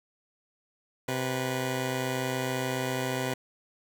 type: tone pair together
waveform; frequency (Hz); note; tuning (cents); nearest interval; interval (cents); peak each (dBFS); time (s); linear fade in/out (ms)
10% pulse; 129.6 / 491.1; C3 / B4; -16 / -10; octave + major seventh; 2306; -21 / -27; 1.08-3.34; 5
effects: none